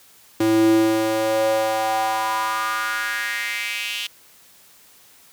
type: tone with high-pass filter sweep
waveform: square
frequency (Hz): 110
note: A2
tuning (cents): 0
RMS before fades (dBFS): -21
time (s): 0.4-4.07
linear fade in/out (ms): 5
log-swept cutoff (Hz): 270 to 3000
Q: 4.3
effects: white hiss -51 dBFS RMS until 5.32 s + high-pass 60 Hz 12 dB/octave